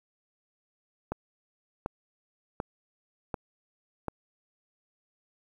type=click train; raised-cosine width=1 ms; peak=-17 dBFS; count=5; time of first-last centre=1.12-4.083 s; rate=1.35 Hz; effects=9-bit